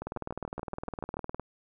two click trains, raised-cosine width 1 ms, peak -21 / -22 dBFS, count 27 / 9, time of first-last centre 0.07-1.397 / 0.02-1.169 s, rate 19.6 / 6.96 Hz, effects none

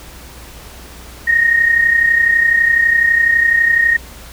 sine tone pair together, 1832.7 / 1864.7 Hz, A#6 / A#6, -30 / 0 cents, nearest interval unison, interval 30 cents, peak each -17 / -10 dBFS, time 1.27-3.97 s, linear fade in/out 10 ms, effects added 60 Hz sine -37 dBFS peak until 4.32 s + pink hiss -37 dBFS RMS until 4.32 s

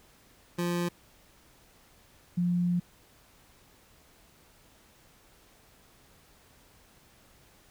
25% pulse / sine tone pair in turn, 174.1 / 176.02 Hz, F3 / F3, -5 / +14 cents, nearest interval unison, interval 19 cents, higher second, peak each -24 dBFS, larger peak neither, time 0.58-0.89 / 2.37-2.8 s, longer second, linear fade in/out 10 ms, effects pink hiss -60 dBFS RMS until 7.7 s

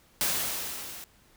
white noise with level ramp, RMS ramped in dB -26 to -43 dBFS, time 0.21-1.04 s, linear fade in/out 0 ms, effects pink hiss -61 dBFS RMS until 1.36 s

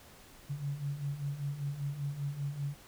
sine beating tone pair, 138.59 / 143.69 Hz, C#3 / D3, 0 / -37 cents, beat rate 5.1 Hz, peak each -40 / -35 dBFS, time 0.49-2.75 s, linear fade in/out 20 ms, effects pink hiss -56 dBFS RMS until 2.87 s

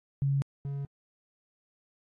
sine / triangle tone pair in turn, 138.59 / 139.96 Hz, C#3 / C#3, 0 / +17 cents, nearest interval unison, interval 17 cents, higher second, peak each -24 / -30 dBFS, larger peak first, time 0.22-0.42 / 0.65-0.85 s, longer neither, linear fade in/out 0 ms, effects AAC 32 kbps

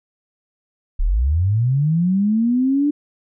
sine linear sweep, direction up, 30.19 to 297 Hz, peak -14 dBFS, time 0.99-2.91 s, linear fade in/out 10 ms, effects none

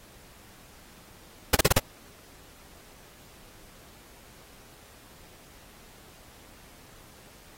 pink noise bursts, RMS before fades -18 dBFS, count 5, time 1.53-1.783 s, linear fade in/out 5 ms, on 21 ms, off 37 ms, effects pink hiss -53 dBFS RMS until 7.57 s + AAC 48 kbps

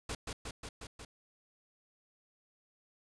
pink noise with echo, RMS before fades -38 dBFS, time 0.09-0.15 s, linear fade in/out 5 ms, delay 180 ms, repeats 5, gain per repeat -2 dB, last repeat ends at 1.05 s, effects resampled to 22050 Hz

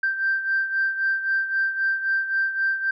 sine beating tone pair, 1568 / 1571.8 Hz, G6 / G6, 0 / +4 cents, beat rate 3.8 Hz, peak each -21 / -27 dBFS, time 0.03-2.91 s, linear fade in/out 5 ms, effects tanh soft clip ceiling -14 dBFS

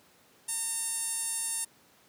sawtooth tone with band-pass filter, 912 Hz, A#5, 38 cents flat, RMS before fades -33 dBFS, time 0.48-1.65 s, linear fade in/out 10 ms, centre 9500 Hz, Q 6.1, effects pink hiss -61 dBFS RMS until 2.08 s + high-pass 150 Hz 12 dB/octave

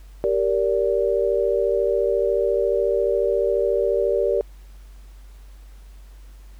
sine chord, G minor, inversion none, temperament equal with one note detuned, 392 / 466.2 / 578.2 Hz, G4 / Bb4 / D5, 0 / 0 / -27 cents, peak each -22 dBFS, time 0.24-4.41 s, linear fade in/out 0 ms, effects added 48 Hz sine -40 dBFS peak until 6.59 s + pink hiss -57 dBFS RMS until 6.59 s

